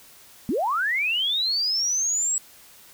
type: linear sweep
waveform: sine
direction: up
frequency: 196 to 7800 Hz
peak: -21 dBFS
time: 0.49-2.38 s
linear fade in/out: 0 ms
effects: white hiss -50 dBFS RMS until 2.93 s